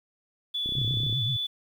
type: tone with pitch glide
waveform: sine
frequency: 3443 to 3467 Hz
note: A7 to A7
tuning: -38 to -26 cents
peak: -27 dBFS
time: 0.54-1.47 s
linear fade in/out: 10 ms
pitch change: +12 cents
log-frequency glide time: 0.79-0.98 s
type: click train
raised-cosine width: 3 ms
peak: -26 dBFS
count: 16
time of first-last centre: 0.66-1.127 s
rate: 32.1 Hz
type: tone with vibrato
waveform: sine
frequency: 121.8 Hz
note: B2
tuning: 24 cents flat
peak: -27 dBFS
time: 0.76-1.37 s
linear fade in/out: 10 ms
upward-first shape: triangle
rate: 7.8 Hz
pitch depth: 260 cents each way
effects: 9-bit